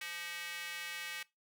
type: tone with high-pass filter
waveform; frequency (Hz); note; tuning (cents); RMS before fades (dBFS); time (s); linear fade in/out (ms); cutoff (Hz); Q
square; 172.5; F3; -21; -43; 0.01-1.23; 5; 2100; 2
effects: noise-tail reverb RT60 0.2 s tail -20 dB re dry

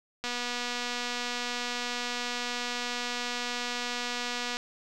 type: click train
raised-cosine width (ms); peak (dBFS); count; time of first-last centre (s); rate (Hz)
0.2; -16; 1053; 0.24-4.569; 243
effects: none

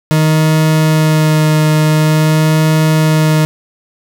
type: tone with vibrato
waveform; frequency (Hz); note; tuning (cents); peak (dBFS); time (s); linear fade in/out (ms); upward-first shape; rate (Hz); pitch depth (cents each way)
40% pulse; 155.56; D#3; 0; -7; 0.11-3.45; 0; sine; 0.47; 14
effects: none

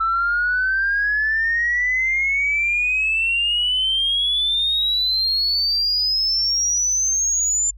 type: exponential sweep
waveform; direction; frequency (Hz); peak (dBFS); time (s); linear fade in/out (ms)
sine; up; 1318.5 to 7200; -16; 0-7.71; 10
effects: tanh soft clip ceiling -12 dBFS + added 50 Hz sine -38 dBFS peak until 7.77 s

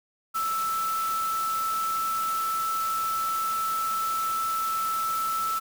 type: tone in noise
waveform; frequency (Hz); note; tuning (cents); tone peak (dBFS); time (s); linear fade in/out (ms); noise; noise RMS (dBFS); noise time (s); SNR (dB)
sine; 1318.5; E6; 0; -25; 0.34-5.6; 20; white; -37; 0.34-5.6; +9
effects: none

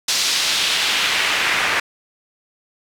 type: noise with band-pass filter sweep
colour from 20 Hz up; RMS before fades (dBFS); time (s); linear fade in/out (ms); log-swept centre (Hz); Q
pink; -19; 0.08-1.8; 5; 5000 to 1800; 1.4
effects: none

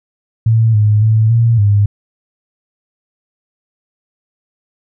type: tone with pitch steps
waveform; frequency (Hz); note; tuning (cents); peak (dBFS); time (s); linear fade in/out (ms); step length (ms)
sine; 112.8 / 105.8 / 110.1 / 115.9 / 102.3; A2 / G#2 / A2 / A#2 / G#2; +44 / +33 / +2 / -10 / -26; -7; 0.46-1.86; 5; 280
effects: none

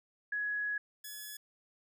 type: tone pair in turn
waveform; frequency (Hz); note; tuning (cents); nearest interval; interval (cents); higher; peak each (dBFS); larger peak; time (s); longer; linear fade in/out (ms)
sine / 5% pulse; 1677 / 1700.4; G#6 / G#6; +16 / +40; unison; 24; second; -32 / -32; neither; 0.32-0.78 / 1.04-1.37; first; 5
effects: none

